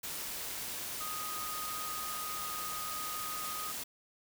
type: tone in noise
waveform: sine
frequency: 1244.5 Hz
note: D#6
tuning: in tune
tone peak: -40 dBFS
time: 1-3.72 s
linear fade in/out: 10 ms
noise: white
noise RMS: -40 dBFS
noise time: 0.03-3.84 s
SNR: -3 dB
effects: none